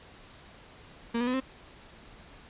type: tone with pitch steps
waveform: 35% pulse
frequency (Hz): 233.1 / 242.7 / 252.7 / 263.2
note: A#3 / B3 / B3 / C4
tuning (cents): 0 / -30 / +40 / +10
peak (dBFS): -25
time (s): 1.14-1.404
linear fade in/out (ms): 10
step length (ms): 66
effects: pink hiss -52 dBFS RMS until 2.49 s + resampled to 8000 Hz